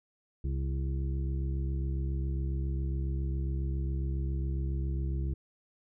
harmonic tone with a mistuned harmonic, 67.3 Hz, C2, 49 cents sharp, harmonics 1 / 2 / 3 / 5 / 6, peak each -30 / -36 / -45 / -44 / -52 dBFS, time 0.44-5.34 s, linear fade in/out 5 ms, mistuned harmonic 5, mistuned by -28 cents, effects none

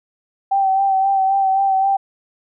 sine tone with vibrato, 776 Hz, G5, 18 cents flat, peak -13 dBFS, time 0.51-1.97 s, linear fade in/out 10 ms, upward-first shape sine, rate 3.8 Hz, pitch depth 29 cents each way, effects none

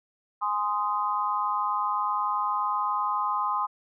sine chord, Ab major, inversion none, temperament just, 830.6 / 1038.3 / 1245.9 Hz, Ab5 / C6 / Eb6, 0 / -14 / +2 cents, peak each -31 / -27 / -29 dBFS, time 0.41-3.67 s, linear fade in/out 20 ms, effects none

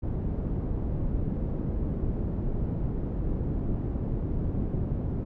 pink low-pass noise, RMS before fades -29 dBFS, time 0.02-5.25 s, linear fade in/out 20 ms, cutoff 300 Hz, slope 12 dB/octave, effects none

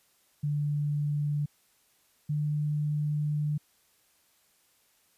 sine tone pair in turn, 146.83 / 149.14 Hz, D3 / D3, 0 / +27 cents, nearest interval unison, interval 27 cents, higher second, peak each -26 dBFS, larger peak neither, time 0.43-1.46 / 2.29-3.58 s, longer second, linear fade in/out 10 ms, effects white hiss -67 dBFS RMS until 5.17 s + resampled to 32000 Hz

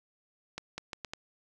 accelerating click train, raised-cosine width 0.2 ms, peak -20 dBFS, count 5, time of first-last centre 0.58-1.135 s, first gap 200 ms, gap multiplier 0.76, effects none

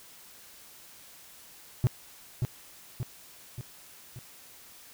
triangle tone with echo, 123.47 Hz, B2, in tune, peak -17 dBFS, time 1.84-1.87 s, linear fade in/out 0 ms, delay 580 ms, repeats 4, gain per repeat -5 dB, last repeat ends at 4.19 s, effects white hiss -52 dBFS RMS until 4.93 s

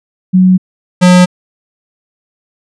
sine / square tone pair in turn, 185 / 180.36 Hz, F#3 / F#3, 0 / -44 cents, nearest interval unison, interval 44 cents, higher first, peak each -3 dBFS, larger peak neither, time 0.33-0.58 / 1.01-1.26 s, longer neither, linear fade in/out 20 ms, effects resampled to 22050 Hz

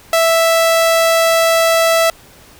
sawtooth tone, 659.3 Hz, E5, in tune, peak -6 dBFS, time 0.13-2.1 s, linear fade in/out 2 ms, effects pink hiss -43 dBFS RMS until 2.59 s

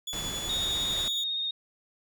30% pulse tone with tremolo, 3435 Hz, A7, 42 cents flat, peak -29 dBFS, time 0.07-1.24 s, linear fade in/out 5 ms, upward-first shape triangle, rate 11 Hz, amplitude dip 40%
pink low-pass noise, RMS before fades -38 dBFS, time 0.13-1.08 s, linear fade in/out 0 ms, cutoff 12000 Hz, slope 96 dB/octave
sine tone with vibrato, 3705 Hz, A#7, 11 cents flat, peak -28 dBFS, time 0.49-1.51 s, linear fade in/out 5 ms, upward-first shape sine, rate 16 Hz, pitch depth 18 cents each way
effects none

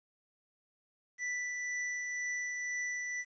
square tone with tremolo, 1975.5 Hz, B6, in tune, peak -34 dBFS, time 1.18-3.25 s, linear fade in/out 50 ms, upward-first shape triangle, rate 2 Hz, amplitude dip 30%, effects resampled to 16000 Hz + 11-bit

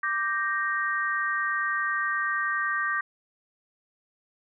sine chord, G minor, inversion second, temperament equal, 1174.7 / 1568 / 1864.7 Hz, D6 / G6 / Bb6, 0 / 0 / 0 cents, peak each -29 dBFS, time 0.03-3.01 s, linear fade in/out 5 ms, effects none

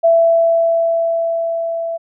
sine tone with level ramp, 666 Hz, E5, 18 cents sharp, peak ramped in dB -7 to -19 dBFS, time 0.03-1.98 s, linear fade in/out 20 ms, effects none

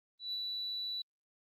sine tone with ADSR envelope, 3953 Hz, B7, 1 cent sharp, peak -33 dBFS, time 0.19-1.02 s, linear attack 140 ms, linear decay 32 ms, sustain -2 dB, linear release 6 ms, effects tanh soft clip ceiling -31 dBFS + Opus 32 kbps

